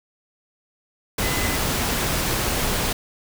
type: tone in noise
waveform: sine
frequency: 2021 Hz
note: B6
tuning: 39 cents sharp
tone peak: -31 dBFS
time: 1.22-1.57 s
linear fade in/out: 5 ms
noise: pink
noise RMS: -23 dBFS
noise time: 1.18-2.93 s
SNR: -11 dB
effects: none